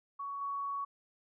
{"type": "tone with level steps", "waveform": "sine", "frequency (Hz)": 1120, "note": "C#6", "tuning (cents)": 18, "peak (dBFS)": [-37, -34], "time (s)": [0.19, 0.85], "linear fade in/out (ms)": 10, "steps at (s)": 0.41, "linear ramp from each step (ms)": 5, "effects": []}